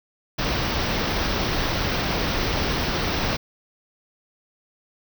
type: band-stop noise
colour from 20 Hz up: pink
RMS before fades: -24 dBFS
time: 0.38-3.37 s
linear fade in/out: 10 ms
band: 5900 to 16000 Hz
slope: 96 dB/octave
effects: none